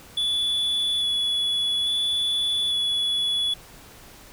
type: tone with vibrato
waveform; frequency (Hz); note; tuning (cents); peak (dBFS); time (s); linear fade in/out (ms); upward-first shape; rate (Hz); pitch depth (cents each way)
triangle; 3424; A7; -48; -20; 0.17-3.54; 5; square; 0.59; 10
effects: pink hiss -47 dBFS RMS until 4.32 s

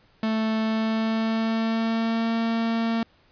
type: tone with pitch glide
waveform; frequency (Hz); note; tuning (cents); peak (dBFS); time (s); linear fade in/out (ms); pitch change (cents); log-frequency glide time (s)
45% pulse; 220.2 to 228.1; A3 to A#3; +2 to -37; -22; 0.23-3.03; 2; +61; 0.6-2.33
effects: pink hiss -60 dBFS RMS until 3.31 s + resampled to 11025 Hz

